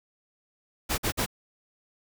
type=noise bursts; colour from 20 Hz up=pink; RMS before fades=-27 dBFS; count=3; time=0.89-1.263 s; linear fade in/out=20 ms; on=91 ms; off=50 ms; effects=none